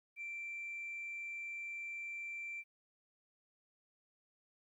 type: tone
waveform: sine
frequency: 2349 Hz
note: D7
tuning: in tune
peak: -40 dBFS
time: 0.16-2.64 s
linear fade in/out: 50 ms
effects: tanh soft clip ceiling -38 dBFS + 13-bit